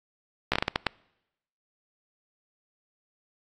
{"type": "slowing click train", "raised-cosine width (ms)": 0.3, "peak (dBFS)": -7, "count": 8, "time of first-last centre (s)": [0.52, 0.867], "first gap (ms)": 15, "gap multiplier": 1.39, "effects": ["noise-tail reverb RT60 0.9 s tail -26 dB re dry", "AAC 32 kbps"]}